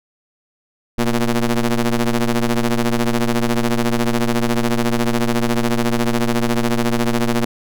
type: ring-modulated tone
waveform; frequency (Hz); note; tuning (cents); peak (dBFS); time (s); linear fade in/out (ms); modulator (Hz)
sawtooth; 120; B2; -49; -8; 0.98-7.45; 5; 113
effects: none